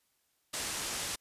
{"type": "low-pass noise", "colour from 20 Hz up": "white", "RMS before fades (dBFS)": -37, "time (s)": [0.53, 1.16], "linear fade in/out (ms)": 10, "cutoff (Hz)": 9700, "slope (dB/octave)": 24, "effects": ["white hiss -75 dBFS RMS until 1.2 s", "resampled to 32000 Hz"]}